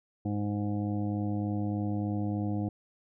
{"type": "harmonic tone", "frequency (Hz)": 103.3, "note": "G#2", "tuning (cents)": -9, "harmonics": [1, 2, 3, 5, 6, 7, 8], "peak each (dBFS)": [-32, -33, -34, -44, -52, -43, -53], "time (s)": [0.25, 2.69], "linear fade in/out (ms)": 5, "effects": []}